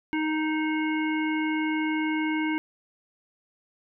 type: harmonic tone with a mistuned harmonic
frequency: 311.1 Hz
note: D#4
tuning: in tune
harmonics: 1 / 3 / 5 / 7 / 9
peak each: -25 / -34 / -36 / -33 / -42 dBFS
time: 0.13-2.58 s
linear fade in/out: 0 ms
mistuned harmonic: 9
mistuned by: +17 cents
effects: none